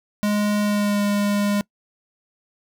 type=tone with pitch glide; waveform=square; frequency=207.7 to 204.2 Hz; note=G#3 to G#3; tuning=0 to -29 cents; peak=-19 dBFS; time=0.23-1.61 s; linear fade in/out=0 ms; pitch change=-29 cents; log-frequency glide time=0.61-1.02 s; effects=noise-tail reverb RT60 0.1 s tail -24 dB re dry